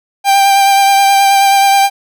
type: tone with vibrato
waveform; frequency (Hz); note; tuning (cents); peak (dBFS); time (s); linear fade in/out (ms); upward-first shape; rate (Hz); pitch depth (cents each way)
45% pulse; 790; G5; +13; -6; 0.24-1.9; 50; sine; 9.4; 17
effects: none